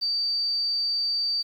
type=tone; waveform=sine; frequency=4628 Hz; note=D8; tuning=26 cents flat; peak=-23 dBFS; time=0.01-1.43 s; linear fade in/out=20 ms; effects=9-bit